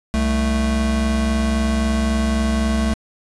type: tone pair together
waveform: square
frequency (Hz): 65.41 / 220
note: C2 / A3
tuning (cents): 0 / 0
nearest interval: octave + major sixth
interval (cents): 2100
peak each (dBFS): -20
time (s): 0.14-2.94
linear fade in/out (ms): 0
effects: resampled to 24000 Hz + 9-bit